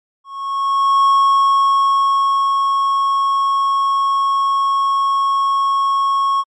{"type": "tone with ADSR envelope", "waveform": "triangle", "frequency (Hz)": 1098, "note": "C#6", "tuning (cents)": -17, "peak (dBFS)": -7, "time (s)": [0.24, 6.44], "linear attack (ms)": 800, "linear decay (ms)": 1500, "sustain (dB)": -4, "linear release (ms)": 43, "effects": ["MP3 48 kbps"]}